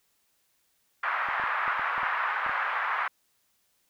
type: band-pass noise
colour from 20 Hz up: pink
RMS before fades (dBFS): -29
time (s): 1.03-3.08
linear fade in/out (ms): 5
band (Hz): 990 to 1800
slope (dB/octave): 24
type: clicks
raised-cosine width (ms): 1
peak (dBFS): -28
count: 9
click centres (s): 1.287 / 1.398 / 1.438 / 1.679 / 1.795 / 1.98 / 2.032 / 2.464 / 2.495
effects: white hiss -71 dBFS RMS until 3.89 s